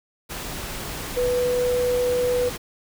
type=tone in noise; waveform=sine; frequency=493.9 Hz; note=B4; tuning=in tune; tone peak=-19 dBFS; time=1.16-2.5 s; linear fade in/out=20 ms; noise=pink; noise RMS=-32 dBFS; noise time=0.29-2.58 s; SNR=+10 dB; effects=none